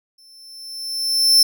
40% pulse tone with exponential growth, 5330 Hz, E8, 18 cents sharp, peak -7 dBFS, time 0.18-1.43 s, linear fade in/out 5 ms, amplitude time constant 270 ms, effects none

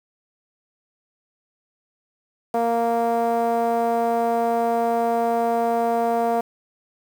5% pulse tone with low-pass filter, 232.5 Hz, A#3, 4 cents flat, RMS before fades -21 dBFS, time 2.54-6.41 s, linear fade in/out 5 ms, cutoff 660 Hz, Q 2.8, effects 7-bit

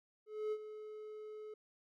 triangle tone with ADSR envelope, 428.2 Hz, A4, 47 cents flat, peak -32 dBFS, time 0.26-1.54 s, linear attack 260 ms, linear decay 55 ms, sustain -12 dB, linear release 4 ms, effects none

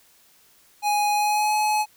square tone with pitch glide, 830.6 to 849.5 Hz, G#5 to G#5, 0 to +39 cents, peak -20 dBFS, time 0.82-1.86 s, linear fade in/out 50 ms, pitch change +39 cents, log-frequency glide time 1.12-1.55 s, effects white hiss -57 dBFS RMS until 1.96 s

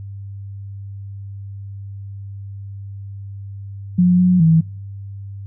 sine tone with pitch steps, 178.9 / 181.1 / 162.1 Hz, F3 / F#3 / E3, +42 / -37 / -29 cents, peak -9 dBFS, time 3.98-4.61 s, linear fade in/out 10 ms, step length 210 ms, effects noise-tail reverb RT60 0.7 s tail -25 dB re dry + added 99 Hz sine -29 dBFS peak until 5.46 s

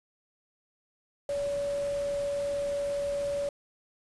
sine tone in noise, 569 Hz, C#5, 45 cents sharp, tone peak -28 dBFS, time 1.29-3.49 s, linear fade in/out 2 ms, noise pink, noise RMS -45 dBFS, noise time 1.29-3.49 s, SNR +14 dB, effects resampled to 24000 Hz

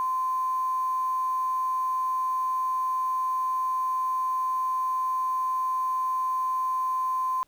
sine tone with quantisation, 1033 Hz, C6, 22 cents flat, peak -24 dBFS, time 0-7.43 s, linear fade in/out 0 ms, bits 8, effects pink hiss -67 dBFS RMS until 7.47 s

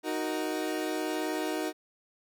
30% pulse chord, D# minor, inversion none, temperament equal, 311.1 / 370 / 466.2 Hz, D#4 / F#4 / A#4, 0 / 0 / 0 cents, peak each -30 / -32 / -35 dBFS, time 0.03-1.73 s, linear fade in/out 50 ms, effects none

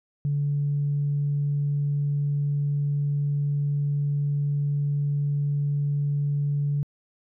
sine tone, 144 Hz, D3, 34 cents flat, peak -21 dBFS, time 0.25-6.83 s, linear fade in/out 0 ms, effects tanh soft clip ceiling -17 dBFS

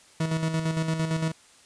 40% pulse tone with tremolo, 160.9 Hz, E3, 42 cents flat, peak -22 dBFS, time 0.2-1.32 s, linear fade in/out 5 ms, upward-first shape square, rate 8.8 Hz, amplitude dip 50%, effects white hiss -55 dBFS RMS until 1.65 s + resampled to 22050 Hz

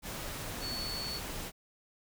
sine tone in noise, 4435 Hz, C#8, in tune, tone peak -37 dBFS, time 0.6-1.21 s, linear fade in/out 50 ms, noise pink, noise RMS -40 dBFS, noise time 0.02-1.52 s, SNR 0 dB, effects none

